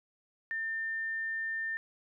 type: tone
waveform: sine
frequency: 1800 Hz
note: A6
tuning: 39 cents sharp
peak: -32 dBFS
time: 0.51-1.77 s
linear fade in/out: 0 ms
effects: none